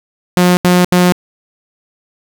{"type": "tone bursts", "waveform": "sawtooth", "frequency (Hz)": 179, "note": "F3", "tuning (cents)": 43, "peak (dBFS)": -3, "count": 3, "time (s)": [0.37, 1.122], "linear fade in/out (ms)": 0, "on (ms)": 200, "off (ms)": 76, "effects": ["7-bit"]}